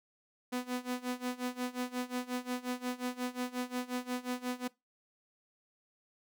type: tone with tremolo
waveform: sawtooth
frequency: 249.3 Hz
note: B3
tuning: 16 cents sharp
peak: -28 dBFS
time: 0.52-4.68 s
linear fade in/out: 10 ms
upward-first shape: sine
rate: 5.6 Hz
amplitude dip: 90%
effects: noise-tail reverb RT60 0.2 s tail -21 dB re dry